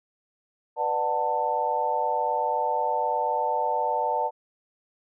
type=chord; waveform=sine; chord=B minor seventh; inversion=none; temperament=just; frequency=493.9 / 592.7 / 740.8 / 889 Hz; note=B4 / D5 / F#5 / A5; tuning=0 / +16 / +2 / +18 cents; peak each=-31 / -30 / -30 / -25 dBFS; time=0.76-4.31 s; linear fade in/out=50 ms; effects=none